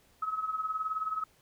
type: tone with tremolo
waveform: sine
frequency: 1282 Hz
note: E6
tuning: 49 cents flat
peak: -27 dBFS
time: 0.22-1.24 s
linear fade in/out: 5 ms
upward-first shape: triangle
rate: 19 Hz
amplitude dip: 80%
effects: pink hiss -65 dBFS RMS until 1.41 s